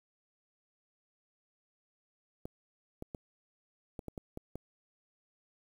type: clicks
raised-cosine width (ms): 2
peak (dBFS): -27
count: 8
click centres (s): 2.455 / 3.024 / 3.148 / 3.992 / 4.083 / 4.178 / 4.374 / 4.556
effects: 9-bit